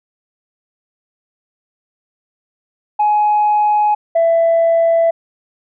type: tone pair in turn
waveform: sine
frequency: 840 / 665.5 Hz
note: G#5 / E5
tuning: +19 / +16 cents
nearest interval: major third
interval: 403 cents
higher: first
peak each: -9 / -8 dBFS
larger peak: second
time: 2.99-3.95 / 4.15-5.11 s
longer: neither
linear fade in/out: 10 ms
effects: tanh soft clip ceiling -7 dBFS